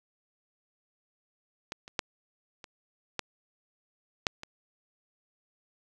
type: clicks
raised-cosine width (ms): 0.2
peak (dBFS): -18 / -28 / -10 / -27 / -13 / -7 / -23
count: 7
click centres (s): 1.721 / 1.879 / 1.992 / 2.642 / 3.193 / 4.268 / 4.434
effects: none